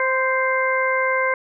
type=harmonic tone with a mistuned harmonic; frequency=523.3 Hz; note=C5; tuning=in tune; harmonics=1 / 2 / 3 / 4; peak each=-22 / -23 / -24 / -23 dBFS; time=0-1.34 s; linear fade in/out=2 ms; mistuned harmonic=2; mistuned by=-16 cents; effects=none